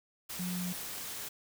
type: tone in noise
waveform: sine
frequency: 180 Hz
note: F#3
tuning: 47 cents flat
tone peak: -34 dBFS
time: 0.39-0.73 s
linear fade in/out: 10 ms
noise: white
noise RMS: -41 dBFS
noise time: 0.29-1.29 s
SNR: +4 dB
effects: none